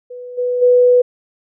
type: tone with level steps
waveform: sine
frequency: 493.9 Hz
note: B4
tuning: in tune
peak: -28 / -15 / -7 dBFS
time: 0.1-1.02 s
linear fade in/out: 10 ms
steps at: 0.37 / 0.61 s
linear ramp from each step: 20 ms
effects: none